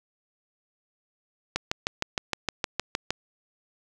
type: click train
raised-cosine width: 0.2 ms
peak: -8 dBFS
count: 11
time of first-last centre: 1.56-3.106 s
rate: 6.47 Hz
effects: none